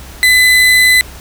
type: tone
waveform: 35% pulse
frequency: 2011 Hz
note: B6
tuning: 31 cents sharp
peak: -4 dBFS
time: 0.23-1.01 s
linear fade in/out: 0 ms
effects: added 65 Hz sine -32 dBFS peak until 1.2 s + pink hiss -34 dBFS RMS until 1.2 s